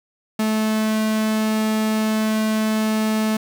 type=tone with flanger; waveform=sawtooth; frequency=217.5 Hz; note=A3; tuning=20 cents flat; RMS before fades=-20 dBFS; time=0.39-3.37 s; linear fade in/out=5 ms; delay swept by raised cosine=2 to 2.63 ms; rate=0.37 Hz; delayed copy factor=-0.55; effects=8-bit